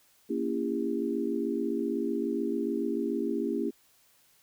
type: chord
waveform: sine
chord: A# diminished seventh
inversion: none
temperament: just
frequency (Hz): 233.1 / 279.7 / 335.6 / 402.8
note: A#3 / C#4 / E4 / G4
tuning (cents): 0 / +16 / +31 / +47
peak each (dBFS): -33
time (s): 0.29-3.71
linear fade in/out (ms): 20
effects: white hiss -64 dBFS RMS until 4.42 s